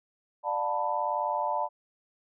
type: chord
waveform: sine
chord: B half-diminished seventh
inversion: first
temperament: just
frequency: 592.7 / 711.2 / 889 / 987.8 Hz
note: D5 / F5 / A5 / B5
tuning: +16 / +31 / +18 / 0 cents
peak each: -33 / -34 / -30 / -32 dBFS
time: 0.43-1.69 s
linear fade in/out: 50 ms
effects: none